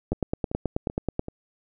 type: two click trains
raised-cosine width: 2 ms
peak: -20 / -11 dBFS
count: 4 / 11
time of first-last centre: 0.13-1.284 / 0.12-1.194 s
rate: 2.6 / 9.31 Hz
effects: none